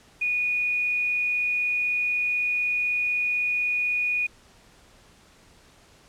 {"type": "tone with quantisation", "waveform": "sine", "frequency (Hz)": 2461, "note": "D#7", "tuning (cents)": -20, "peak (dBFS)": -22, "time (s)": [0.21, 4.27], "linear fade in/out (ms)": 10, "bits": 8, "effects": ["pink hiss -55 dBFS RMS until 6.08 s", "low-pass 9000 Hz 12 dB/octave"]}